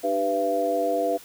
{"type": "tone cluster", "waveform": "sine", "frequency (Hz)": [300.2, 394, 497, 677], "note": ["D4", "G4", "B4", "E5"], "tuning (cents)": [38, 9, 11, 46], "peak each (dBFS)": [-30, -31, -26, -24], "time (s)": [0.03, 1.18], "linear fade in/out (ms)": 20, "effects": ["white hiss -47 dBFS RMS until 1.24 s"]}